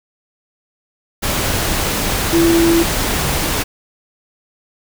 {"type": "tone in noise", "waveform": "sine", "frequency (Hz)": 334.9, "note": "E4", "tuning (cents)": 27, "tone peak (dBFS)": -10, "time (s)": [2.32, 2.84], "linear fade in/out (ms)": 20, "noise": "pink", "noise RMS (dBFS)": -18, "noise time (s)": [1.22, 3.64], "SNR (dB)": 5, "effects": []}